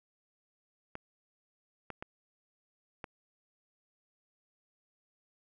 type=clicks; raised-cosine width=0.5 ms; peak=-25 dBFS; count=4; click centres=0.954 / 1.903 / 2.025 / 3.042 s; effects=none